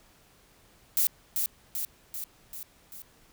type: noise with echo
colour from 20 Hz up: violet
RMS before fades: -24 dBFS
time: 0.97-1.07 s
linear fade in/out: 0 ms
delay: 390 ms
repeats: 5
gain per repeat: -4 dB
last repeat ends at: 3.02 s
effects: pink hiss -60 dBFS RMS until 3.32 s